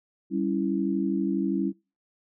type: chord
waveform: sine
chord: C# diminished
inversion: second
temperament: equal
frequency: 196 / 277.2 / 329.6 Hz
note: G3 / C#4 / E4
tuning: 0 / 0 / 0 cents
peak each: -28 dBFS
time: 0.3-1.73 s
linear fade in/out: 50 ms
effects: noise-tail reverb RT60 0.3 s tail -24 dB re dry